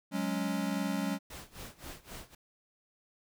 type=chord; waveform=square; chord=F# suspended second; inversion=none; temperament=equal; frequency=185 / 207.7 / 277.2 Hz; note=F#3 / G#3 / C#4; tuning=0 / 0 / 0 cents; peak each=-36 dBFS; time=0.11-1.19 s; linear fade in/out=50 ms
type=noise with tremolo; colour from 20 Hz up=pink; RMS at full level=-44 dBFS; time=1.3-2.35 s; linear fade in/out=5 ms; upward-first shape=sine; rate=3.8 Hz; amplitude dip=90%
effects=none